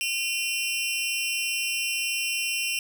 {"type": "tone with amplitude modulation", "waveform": "sawtooth", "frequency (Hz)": 2743, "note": "F7", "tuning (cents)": -32, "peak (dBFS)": -18, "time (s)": [0.01, 2.79], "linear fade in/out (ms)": 0, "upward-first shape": "sine", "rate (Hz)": 296, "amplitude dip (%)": 100, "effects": []}